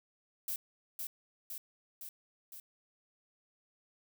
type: noise with echo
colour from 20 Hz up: violet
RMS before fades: -37 dBFS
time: 0.48-0.56 s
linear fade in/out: 2 ms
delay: 510 ms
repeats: 4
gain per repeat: -3 dB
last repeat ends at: 2.6 s
effects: none